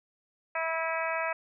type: harmonic tone with a mistuned harmonic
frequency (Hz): 325.9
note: E4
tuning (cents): -20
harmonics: 2 / 3 / 4 / 5 / 6 / 7 / 8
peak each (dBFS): -33 / -35 / -36 / -37 / -38 / -38 / -39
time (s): 0.55-1.33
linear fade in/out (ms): 5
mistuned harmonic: 8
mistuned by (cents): -40
effects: none